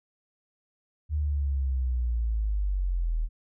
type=linear sweep; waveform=sine; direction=down; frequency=76.4 to 38.11 Hz; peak=-24 dBFS; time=1.09-3.29 s; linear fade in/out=50 ms; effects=none